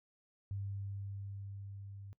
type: tone with level ramp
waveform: sine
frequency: 99.2 Hz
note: G2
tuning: 21 cents sharp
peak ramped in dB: -37 to -47 dBFS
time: 0.51-2.13 s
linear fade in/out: 0 ms
effects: noise-tail reverb RT60 0.1 s tail -21 dB re dry